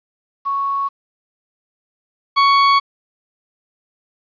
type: tone pair in turn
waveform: sine / 40% pulse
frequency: 1108.7 / 1115.1 Hz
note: C#6 / C#6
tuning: 0 / +10 cents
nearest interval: unison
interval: 10 cents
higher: second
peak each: -17 / -9 dBFS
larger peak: second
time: 0.45-0.89 / 2.36-2.8 s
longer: neither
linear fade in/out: 20 ms
effects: resampled to 11025 Hz + 8-bit